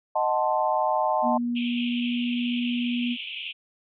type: chord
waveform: sine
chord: D# diminished seventh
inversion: none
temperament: equal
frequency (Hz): 622.3 / 740 / 880 / 1046.5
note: D#5 / F#5 / A5 / C6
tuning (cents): 0 / 0 / 0 / 0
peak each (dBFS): -26 / -27 / -25 / -29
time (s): 0.15-1.38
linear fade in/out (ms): 10
type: tone with pitch glide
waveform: sine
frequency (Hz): 240 to 241.7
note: B3 to B3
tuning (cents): -49 to -37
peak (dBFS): -24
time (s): 1.22-3.17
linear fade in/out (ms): 50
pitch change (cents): +12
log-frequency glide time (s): 1.6-2.3
type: band-pass noise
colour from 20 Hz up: white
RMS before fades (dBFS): -35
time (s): 1.55-3.53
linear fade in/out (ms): 20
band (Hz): 2400 to 3300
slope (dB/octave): 96
effects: none